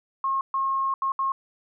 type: tone bursts at uneven times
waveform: sine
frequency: 1079 Hz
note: C#6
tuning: 47 cents flat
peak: -22 dBFS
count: 4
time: 0.24-0.41 / 0.54-0.94 / 1.02-1.12 / 1.19-1.32 s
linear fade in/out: 2 ms
effects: none